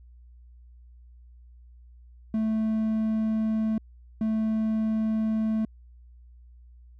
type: tone pair in turn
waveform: triangle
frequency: 219.4 / 219.4 Hz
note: A3 / A3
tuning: -5 / -5 cents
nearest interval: unison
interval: 0 cents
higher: neither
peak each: -21 / -21 dBFS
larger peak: neither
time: 2.34-3.78 / 4.21-5.65 s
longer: neither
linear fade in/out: 2 ms
effects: added 60 Hz sine -48 dBFS peak until 6.99 s